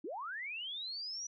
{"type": "linear sweep", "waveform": "sine", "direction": "up", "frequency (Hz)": [265, 5910], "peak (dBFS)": -39, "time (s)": [0.04, 1.27], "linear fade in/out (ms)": 5, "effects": []}